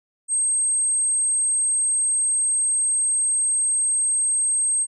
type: tone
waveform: sine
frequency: 8390 Hz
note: C9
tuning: 4 cents sharp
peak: -18 dBFS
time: 0.28-4.87 s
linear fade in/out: 50 ms
effects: none